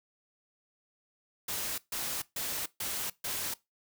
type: noise bursts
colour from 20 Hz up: white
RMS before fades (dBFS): -35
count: 5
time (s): 1.48-3.54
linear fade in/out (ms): 5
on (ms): 300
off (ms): 140
effects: noise-tail reverb RT60 0.2 s tail -20 dB re dry